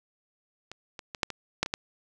clicks, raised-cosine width 0.2 ms, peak -23 / -22 / -19 / -7 / -18 / -7 / -16 / -11 dBFS, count 8, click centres 0.716 / 0.992 / 1.148 / 1.232 / 1.303 / 1.63 / 1.661 / 1.739 s, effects none

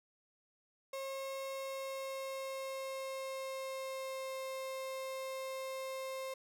35% pulse tone with pitch glide, 539 to 528.8 Hz, C#5 to C5, -49 to +18 cents, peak -38 dBFS, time 0.93-6.34 s, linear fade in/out 5 ms, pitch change -33 cents, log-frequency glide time 1.47-4.4 s, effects none

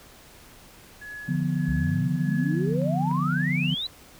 sine tone with tremolo, 1693 Hz, G#6, 33 cents sharp, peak -35 dBFS, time 1.01-2.75 s, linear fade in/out 10 ms, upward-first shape sine, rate 1.6 Hz, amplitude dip 85%
sine chord, B diminished, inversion first, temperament equal, 146.83 / 174.61 / 246.9 Hz, D3 / F3 / B3, 0 / 0 / 0 cents, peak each -26 / -26 / -30 dBFS, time 1.28-3.75 s, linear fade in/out 10 ms
sine exponential sweep, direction up, 61.74 to 4062 Hz, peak -27 dBFS, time 1.68-3.87 s, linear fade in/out 5 ms
clicks, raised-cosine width 0.5 ms, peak -32 / -29 dBFS, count 2, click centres 2.817 / 3.113 s
effects pink hiss -50 dBFS RMS until 4.19 s

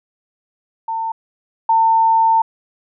sine tone pair in turn, 900 / 900 Hz, A5 / A5, +39 / +39 cents, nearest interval unison, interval 0 cents, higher neither, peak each -19 / -10 dBFS, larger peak second, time 0.88-1.12 / 1.69-2.42 s, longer second, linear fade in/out 5 ms, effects none

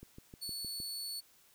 click train, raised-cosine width 3 ms, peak -36 dBFS, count 6, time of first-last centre 0.03-0.802 s, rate 6.48 Hz
sawtooth tone, 4435 Hz, C#8, in tune, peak -36 dBFS, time 0.41-1.21 s, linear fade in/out 20 ms
effects white hiss -65 dBFS RMS until 1.54 s

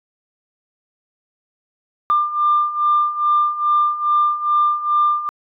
sine beating tone pair, 1193 / 1195.4 Hz, D6 / D6, +27 / +30 cents, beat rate 2.4 Hz, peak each -19 / -15 dBFS, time 2.1-5.29 s, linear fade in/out 0 ms, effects tanh soft clip ceiling -7 dBFS

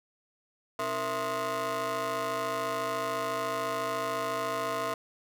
25% pulse ring-modulated tone, 196 Hz, G3, in tune, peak -23 dBFS, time 0.79-4.94 s, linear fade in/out 2 ms, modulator 855 Hz, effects none

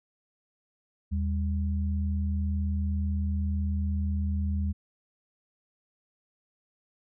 sine tone pair together, 79 / 199.07 Hz, D#2 / G3, +27 / +27 cents, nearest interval octave + major third, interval 1600 cents, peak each -26 / -33 dBFS, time 1.11-4.73 s, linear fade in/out 20 ms, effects none

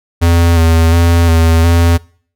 square tone with vibrato, 83.5 Hz, E2, 23 cents sharp, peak -7 dBFS, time 0.21-1.98 s, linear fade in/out 20 ms, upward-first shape square, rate 1.4 Hz, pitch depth 27 cents each way, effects noise-tail reverb RT60 0.5 s tail -24 dB re dry

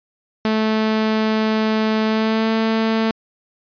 sawtooth tone with pitch glide, 218.2 to 222.7 Hz, A3 to A3, -14 to +21 cents, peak -12 dBFS, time 0.45-3.11 s, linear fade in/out 0 ms, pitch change +35 cents, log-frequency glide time 2.06-2.5 s, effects resampled to 11025 Hz

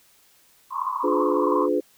pink band-pass noise, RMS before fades -27 dBFS, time 0.7-1.69 s, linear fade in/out 50 ms, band 1000 to 1100 Hz, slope 96 dB/octave
sine chord, D diminished seventh, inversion none, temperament just, 293.7 / 352.4 / 422.9 / 507.5 Hz, D4 / F4 / Ab4 / Cb5, 0 / +16 / +31 / +47 cents, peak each -25 dBFS, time 1.03-1.81 s, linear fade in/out 20 ms
effects white hiss -58 dBFS RMS until 1.97 s

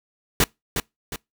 pink noise with echo, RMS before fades -17 dBFS, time 0.4-0.44 s, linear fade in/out 2 ms, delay 360 ms, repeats 2, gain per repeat -7 dB, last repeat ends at 1.16 s, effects noise-tail reverb RT60 0.2 s tail -26 dB re dry

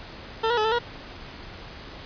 20% pulse tone with pitch steps, 448.6 / 479.1 / 429.1 / 443.3 / 477.8 Hz, A4 / A#4 / A4 / A4 / A#4, +34 / +47 / -43 / +13 / +43 cents, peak -16 dBFS, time 0.43-0.79 s, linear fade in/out 10 ms, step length 72 ms, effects pink hiss -41 dBFS RMS until 2.05 s + resampled to 11025 Hz

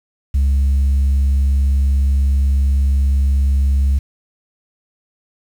sine tone, 68.6 Hz, C#2, 17 cents flat, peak -9 dBFS, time 0.34-3.99 s, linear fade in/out 10 ms, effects tanh soft clip ceiling -10 dBFS + 7-bit

